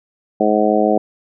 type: harmonic tone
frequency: 106.4 Hz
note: G#2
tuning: 42 cents sharp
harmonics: 2 / 3 / 4 / 5 / 6 / 7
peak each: -19 / -19 / -19 / -19 / -19 / -19 dBFS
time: 0.4-0.98 s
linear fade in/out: 5 ms
effects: none